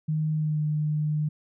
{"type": "tone with pitch glide", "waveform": "sine", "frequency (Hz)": [155.1, 151.65], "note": ["D#3", "D#3"], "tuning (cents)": [-5, -44], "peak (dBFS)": -23, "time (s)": [0.08, 1.29], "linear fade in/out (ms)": 10, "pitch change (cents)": -39, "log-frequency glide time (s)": [0.34, 0.61], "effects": []}